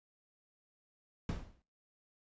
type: noise with exponential decay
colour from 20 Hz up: brown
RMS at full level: -33 dBFS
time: 1.29-1.62 s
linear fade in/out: 1 ms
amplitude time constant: 70 ms
effects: noise-tail reverb RT60 0.4 s tail -23 dB re dry + resampled to 16000 Hz